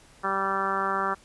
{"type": "harmonic tone", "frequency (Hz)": 194.3, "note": "G3", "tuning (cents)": -15, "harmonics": [1, 2, 3, 4, 5, 6, 7, 8, 9], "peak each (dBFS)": [-38, -34, -37, -33, -33, -29, -30, -36, -38], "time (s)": [0.23, 1.15], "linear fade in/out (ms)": 20, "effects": ["pink hiss -55 dBFS RMS until 1.24 s", "resampled to 24000 Hz"]}